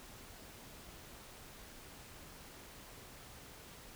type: silence
effects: pink hiss -54 dBFS RMS until 3.95 s